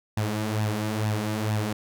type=tone with flanger; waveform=sawtooth; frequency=107.1 Hz; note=A2; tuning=46 cents flat; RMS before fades=-27 dBFS; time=0.17-1.73 s; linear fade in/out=5 ms; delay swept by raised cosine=1.1 to 6.1 ms; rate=2.2 Hz; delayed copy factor=+0.6; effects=none